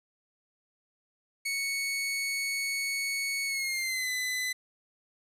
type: tone with pitch glide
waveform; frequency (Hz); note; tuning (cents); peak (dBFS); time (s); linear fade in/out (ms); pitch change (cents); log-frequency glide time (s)
sawtooth; 2217 to 2010; C#7 to B6; 0 to +30; -26; 1.45-4.53; 10; -170; 3.46-4.1
effects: resampled to 32000 Hz + 10-bit